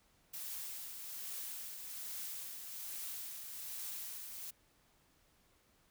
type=noise with tremolo; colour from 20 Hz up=blue; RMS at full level=-43 dBFS; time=0.33-4.51 s; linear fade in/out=10 ms; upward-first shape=triangle; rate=1.2 Hz; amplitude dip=45%; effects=pink hiss -71 dBFS RMS until 5.9 s